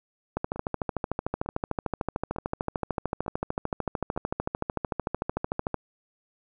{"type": "two click trains", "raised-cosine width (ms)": 1, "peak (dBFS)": [-24, -13], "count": [5, 73], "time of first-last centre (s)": [[0.56, 4.164], [0.37, 5.743]], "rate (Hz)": [1.11, 13.4], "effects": []}